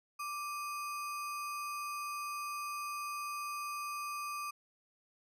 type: tone with sample-and-hold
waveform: sine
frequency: 1174.7 Hz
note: D6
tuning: in tune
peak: -37 dBFS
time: 0.19-4.51 s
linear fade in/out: 10 ms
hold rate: 3675 Hz
effects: resampled to 32000 Hz